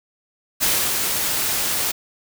white noise with ADSR envelope, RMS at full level -18 dBFS, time 0.6-1.92 s, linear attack 30 ms, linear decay 270 ms, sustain -4 dB, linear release 13 ms, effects none

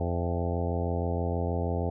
harmonic tone with a mistuned harmonic, 86.3 Hz, F2, 20 cents flat, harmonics 1 / 2 / 3 / 4 / 5 / 6 / 7 / 8 / 9 / 10, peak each -29 / -35 / -37 / -39 / -36 / -37 / -42 / -38 / -40 / -45 dBFS, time 0-1.9 s, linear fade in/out 5 ms, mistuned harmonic 8, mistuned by -45 cents, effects none

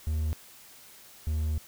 triangle tone pair in turn, 77.78 / 77.44 Hz, D#2 / D#2, 0 / -8 cents, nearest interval unison, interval 8 cents, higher first, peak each -24 / -24 dBFS, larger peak neither, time 0.07-0.33 / 1.27-1.58 s, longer second, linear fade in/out 0 ms, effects white hiss -52 dBFS RMS until 1.67 s

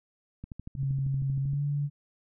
click train, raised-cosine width 5 ms, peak -27 dBFS, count 15, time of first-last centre 0.44-1.534 s, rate 12.8 Hz
sine tone with pitch glide, 136 to 144 Hz, C#3 to D3, -33 to -34 cents, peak -26 dBFS, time 0.76-1.9 s, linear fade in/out 50 ms, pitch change +99 cents, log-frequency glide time 1.4-1.62 s
effects none

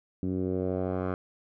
10% pulse tone with low-pass filter sweep, 92.5 Hz, F#2, in tune, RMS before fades -30 dBFS, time 0.23-1.14 s, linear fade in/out 0 ms, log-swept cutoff 260 to 1200 Hz, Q 1.8, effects none

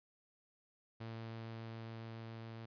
sawtooth tone with level ramp, 113.4 Hz, A#2, 47 cents flat, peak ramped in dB -40 to -43 dBFS, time 1-2.66 s, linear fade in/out 10 ms, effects resampled to 11025 Hz

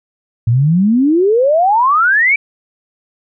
sine exponential sweep, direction up, 110 to 2349 Hz, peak -8 dBFS, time 0.47-2.36 s, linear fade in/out 5 ms, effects none

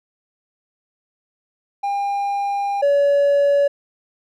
triangle tone pair in turn, 803 / 567.8 Hz, G5 / C#5, +41 / +41 cents, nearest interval tritone, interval 600 cents, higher first, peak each -17 / -10 dBFS, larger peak second, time 1.83-2.82 / 2.82-3.68 s, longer first, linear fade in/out 10 ms, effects tanh soft clip ceiling -7 dBFS

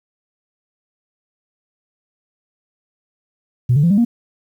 sine tone with pitch steps, 123.4 / 145.06 / 170.53 / 200.5 / 235.7 Hz, B2 / D3 / F3 / G3 / A#3, -1 / -21 / -41 / +39 / +19 cents, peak -9 dBFS, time 3.69-4.05 s, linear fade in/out 10 ms, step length 72 ms, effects tanh soft clip ceiling -6 dBFS + 8-bit

